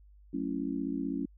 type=chord; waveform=sine; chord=F# minor seventh; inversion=none; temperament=just; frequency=185 / 222 / 277.5 / 333 Hz; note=F#3 / A3 / C#4 / E4; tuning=0 / +16 / +2 / +18 cents; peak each=-39 / -38 / -33 / -39 dBFS; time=0.33-1.26 s; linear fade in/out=10 ms; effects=added 50 Hz sine -54 dBFS peak until 1.37 s